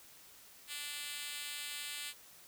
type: tone with high-pass filter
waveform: 5% pulse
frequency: 292.3 Hz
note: D4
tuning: 8 cents flat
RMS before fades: -43 dBFS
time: 0.67-2.14 s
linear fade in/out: 50 ms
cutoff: 3100 Hz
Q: 0.7
effects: white hiss -58 dBFS RMS until 2.47 s